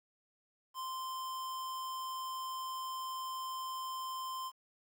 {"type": "tone", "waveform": "square", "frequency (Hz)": 1041, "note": "C6", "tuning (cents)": -9, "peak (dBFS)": -39, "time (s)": [0.74, 4.52], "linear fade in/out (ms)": 50, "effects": ["11-bit"]}